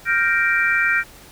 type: chord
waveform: sine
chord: G minor seventh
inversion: third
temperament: equal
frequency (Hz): 1396.9 / 1568 / 1864.7 / 2349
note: F6 / G6 / Bb6 / D7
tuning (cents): 0 / 0 / 0 / 0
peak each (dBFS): -21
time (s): 0.05-1.04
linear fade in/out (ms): 50
effects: pink hiss -44 dBFS RMS until 1.31 s